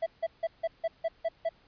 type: tone bursts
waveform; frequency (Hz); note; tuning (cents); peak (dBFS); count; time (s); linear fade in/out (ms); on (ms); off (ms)
triangle; 659.3; E5; 0; -24; 8; 0.02-1.492; 10; 44; 160
effects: pink hiss -63 dBFS RMS until 1.67 s + resampled to 11025 Hz